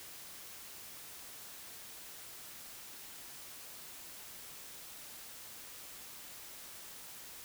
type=silence; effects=white hiss -50 dBFS RMS until 7.44 s